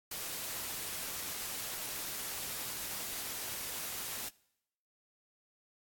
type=noise; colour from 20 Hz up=white; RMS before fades=-40 dBFS; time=0.11-4.29 s; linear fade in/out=5 ms; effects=noise-tail reverb RT60 0.8 s tail -23 dB re dry + AAC 64 kbps

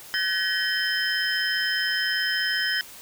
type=tone cluster; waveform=sine; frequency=1526 / 1703 / 1892 / 3095 / 5130 Hz; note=G6 / G#6 / A#6 / G7 / E8; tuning=-47 / +43 / +25 / -23 / -48 cents; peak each=-29 dBFS; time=0.14-2.81 s; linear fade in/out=0 ms; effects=white hiss -44 dBFS RMS until 3.01 s

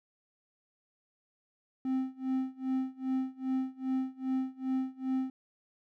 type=tone with tremolo; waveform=triangle; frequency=261.6 Hz; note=C4; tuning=in tune; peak=-25 dBFS; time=1.85-5.3 s; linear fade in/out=2 ms; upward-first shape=sine; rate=2.5 Hz; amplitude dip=95%; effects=none

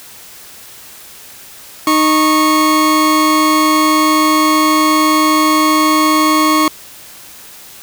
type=tone pair together; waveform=40% pulse; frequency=308.7 / 1100 Hz; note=D#4 / C#6; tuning=-14 / -14 cents; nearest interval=octave + minor seventh; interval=2200 cents; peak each=-11 dBFS; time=1.87-6.68 s; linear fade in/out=2 ms; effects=white hiss -36 dBFS RMS until 7.82 s

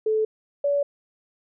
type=tone pair in turn; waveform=sine; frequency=435.2 / 570.8 Hz; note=A4 / D5; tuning=-19 / -49 cents; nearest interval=perfect fourth; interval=470 cents; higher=second; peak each=-19 dBFS; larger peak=neither; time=0.06-0.25 / 0.64-0.83 s; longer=neither; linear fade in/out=5 ms; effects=none

